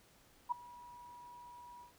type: tone with ADSR envelope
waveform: sine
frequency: 969 Hz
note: B5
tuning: 33 cents flat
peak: -29 dBFS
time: 0.49-1.93 s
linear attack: 27 ms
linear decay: 8 ms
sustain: -22 dB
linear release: 120 ms
effects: pink hiss -66 dBFS RMS until 1.98 s